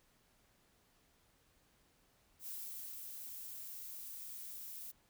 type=noise with ADSR envelope; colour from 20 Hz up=violet; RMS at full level=-45 dBFS; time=2.39-4.92 s; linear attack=86 ms; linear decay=490 ms; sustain=-3 dB; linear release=16 ms; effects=pink hiss -72 dBFS RMS until 5.09 s